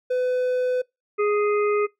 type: tone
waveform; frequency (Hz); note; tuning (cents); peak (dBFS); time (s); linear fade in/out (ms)
triangle; 503; B4; +32; -18; 0.1-0.82; 10
type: harmonic tone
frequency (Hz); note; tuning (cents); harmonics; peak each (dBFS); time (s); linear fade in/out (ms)
415.3; G#4; 0; 1 / 3 / 5 / 6; -19 / -27 / -34 / -36; 1.18-1.87; 20
effects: noise-tail reverb RT60 0.2 s tail -25 dB re dry